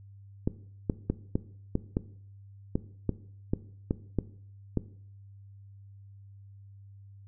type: clicks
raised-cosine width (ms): 3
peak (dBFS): -13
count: 12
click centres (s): 0.475 / 0.898 / 1.1 / 1.355 / 1.754 / 1.969 / 2.755 / 3.093 / 3.535 / 3.909 / 4.187 / 4.773
effects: noise-tail reverb RT60 0.6 s tail -17 dB re dry + added 99 Hz sine -48 dBFS peak until 7.27 s